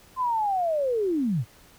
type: linear sweep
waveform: sine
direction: down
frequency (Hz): 1046.5 to 97.6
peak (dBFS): -22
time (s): 0.16-1.45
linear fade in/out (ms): 50
effects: pink hiss -54 dBFS RMS until 1.78 s